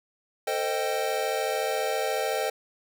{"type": "chord", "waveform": "square", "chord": "A half-diminished seventh", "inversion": "none", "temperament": "equal with one note detuned", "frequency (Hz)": [449.2, 523.3, 622.3, 784], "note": ["A4", "C5", "Eb5", "G5"], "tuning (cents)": [36, 0, 0, 0], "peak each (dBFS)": -32, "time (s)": [0.47, 2.5], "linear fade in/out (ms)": 5, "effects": []}